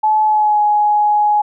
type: tone with pitch glide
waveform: sine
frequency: 860 to 837 Hz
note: A5 to G#5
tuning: -40 to +13 cents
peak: -10 dBFS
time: 0.03-1.42 s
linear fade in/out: 10 ms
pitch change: -47 cents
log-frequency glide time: 0.24-0.61 s
effects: none